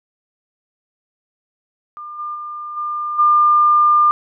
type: tone with level steps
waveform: sine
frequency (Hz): 1200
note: D6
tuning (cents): +37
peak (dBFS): -29 / -23 / -26 / -20 / -9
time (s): 1.97-4.11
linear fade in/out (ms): 0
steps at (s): 2.18 / 2.34 / 2.76 / 3.18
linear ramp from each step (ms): 20
effects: none